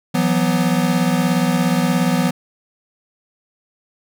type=chord; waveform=square; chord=E suspended second; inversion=none; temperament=equal with one note detuned; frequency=167.99 / 185 / 246.9 Hz; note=E3 / F#3 / B3; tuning=+33 / 0 / 0 cents; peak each=-20 dBFS; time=0.14-2.31 s; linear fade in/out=10 ms; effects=none